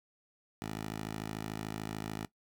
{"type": "tone with high-pass filter", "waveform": "10% pulse", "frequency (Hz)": 53.5, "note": "A1", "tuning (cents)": -48, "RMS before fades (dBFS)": -40, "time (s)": [0.62, 2.25], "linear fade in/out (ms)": 0, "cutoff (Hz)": 120, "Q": 0.58, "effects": ["noise-tail reverb RT60 0.1 s tail -17 dB re dry"]}